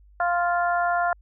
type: harmonic tone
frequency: 349.2 Hz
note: F4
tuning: in tune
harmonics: 2 / 3 / 4 / 5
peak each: -22 / -29 / -26 / -35 dBFS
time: 0.2-1.13 s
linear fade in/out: 2 ms
effects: added 50 Hz sine -50 dBFS peak until 1.21 s